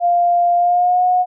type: tone with pitch glide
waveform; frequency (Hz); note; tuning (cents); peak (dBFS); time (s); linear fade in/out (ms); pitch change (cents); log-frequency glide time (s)
sine; 698.5 to 726.9; F5 to F#5; 0 to -31; -11; 0-1.26; 50; +69; 0.56-1.04
effects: none